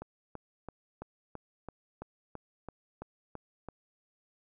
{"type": "click train", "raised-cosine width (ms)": 1, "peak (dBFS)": -27, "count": 12, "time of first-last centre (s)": [0.02, 3.687], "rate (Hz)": 3, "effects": []}